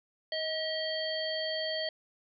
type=harmonic tone with a mistuned harmonic; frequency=640 Hz; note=D#5; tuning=49 cents sharp; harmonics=1 / 3 / 5 / 7; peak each=-34 / -39 / -38 / -37 dBFS; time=0.32-1.89 s; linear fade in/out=2 ms; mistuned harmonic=1; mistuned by=-22 cents; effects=none